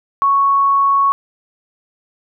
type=tone; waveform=sine; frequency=1108.7 Hz; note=C#6; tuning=in tune; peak=-10 dBFS; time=0.22-1.12 s; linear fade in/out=0 ms; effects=none